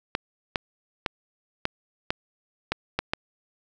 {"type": "clicks", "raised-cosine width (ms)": 0.3, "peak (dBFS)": -8, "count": 8, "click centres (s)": [0.151, 0.558, 1.062, 1.654, 2.105, 2.72, 2.99, 3.135], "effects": []}